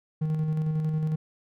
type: tone with tremolo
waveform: triangle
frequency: 156 Hz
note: D#3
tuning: 5 cents sharp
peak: -21 dBFS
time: 0.21-1.16 s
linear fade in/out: 10 ms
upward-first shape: square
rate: 11 Hz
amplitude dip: 30%
effects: none